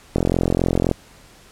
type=click train; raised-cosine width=2 ms; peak=-4 dBFS; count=34; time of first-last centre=0.16-0.913 s; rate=43.8 Hz; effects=pink hiss -48 dBFS RMS until 1.51 s + low-pass 11000 Hz 12 dB/octave